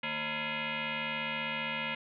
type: tone with frequency modulation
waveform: sine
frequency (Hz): 229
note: A#3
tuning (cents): -31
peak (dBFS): -32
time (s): 0.03-1.95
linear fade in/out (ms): 5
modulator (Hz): 383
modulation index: 7.5
effects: none